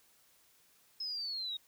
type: linear sweep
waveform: sine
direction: down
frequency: 5190 to 3729 Hz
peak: -36 dBFS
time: 1-1.57 s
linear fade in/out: 5 ms
effects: white hiss -67 dBFS RMS until 1.67 s